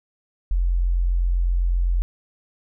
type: tone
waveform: sine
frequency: 43.91 Hz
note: F1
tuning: 10 cents sharp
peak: -17 dBFS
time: 0.51-2.02 s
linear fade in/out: 0 ms
effects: none